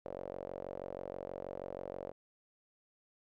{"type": "tone with band-pass filter", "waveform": "sawtooth", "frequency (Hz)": 46.25, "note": "F#1", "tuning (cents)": 0, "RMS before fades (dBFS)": -44, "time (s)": [0.05, 2.12], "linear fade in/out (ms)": 10, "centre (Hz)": 550, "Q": 4.7, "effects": []}